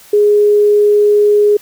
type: tone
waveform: sine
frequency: 415.3 Hz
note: G#4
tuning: in tune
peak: -6 dBFS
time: 0.13-1.57 s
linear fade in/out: 5 ms
effects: white hiss -41 dBFS RMS until 1.61 s